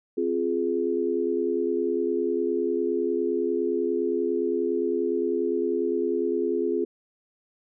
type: chord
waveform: sine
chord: F minor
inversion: second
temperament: just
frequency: 261.9 / 349.2 / 419.1 Hz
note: C4 / F4 / Ab4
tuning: +2 / 0 / +16 cents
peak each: -30 / -26 / -26 dBFS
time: 0.17-6.85 s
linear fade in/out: 10 ms
effects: none